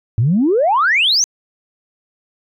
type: exponential sweep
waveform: sine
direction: up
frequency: 103.1 to 6460 Hz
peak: -10 dBFS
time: 0.18-1.24 s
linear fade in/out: 0 ms
effects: tanh soft clip ceiling -6 dBFS